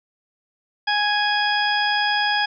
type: harmonic tone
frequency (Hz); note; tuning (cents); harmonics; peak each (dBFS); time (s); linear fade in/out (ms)
830.6; G#5; 0; 1 / 2 / 3 / 4 / 6; -22 / -22 / -30 / -26 / -27; 0.87-2.46; 10
effects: none